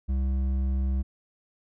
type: tone with hard clipping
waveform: sine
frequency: 66 Hz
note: C2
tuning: 16 cents sharp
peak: -25 dBFS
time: 0.08-1.03 s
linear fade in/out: 20 ms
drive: 7 dB
effects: none